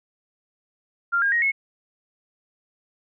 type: tone with pitch steps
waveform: sine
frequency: 1392 / 1617.6 / 1879.7 / 2184 Hz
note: F6 / G#6 / A#6 / C#7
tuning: -6 / -46 / +14 / -26 cents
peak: -18 dBFS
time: 1.12-1.52 s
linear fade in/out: 20 ms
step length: 100 ms
effects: none